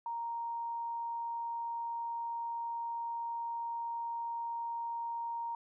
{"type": "tone", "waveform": "sine", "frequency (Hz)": 932.3, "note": "A#5", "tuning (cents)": 0, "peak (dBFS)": -35, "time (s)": [0.06, 5.55], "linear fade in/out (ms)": 2, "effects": []}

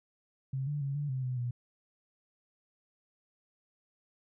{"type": "tone with pitch steps", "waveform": "sine", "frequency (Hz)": [133.5, 146.6, 138.4, 145.7, 130.6, 127, 121.8], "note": ["C3", "D3", "C#3", "D3", "C3", "B2", "B2"], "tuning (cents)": [35, -3, -2, -13, -3, 49, -24], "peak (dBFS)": -31, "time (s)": [0.53, 1.51], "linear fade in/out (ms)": 5, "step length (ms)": 140, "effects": []}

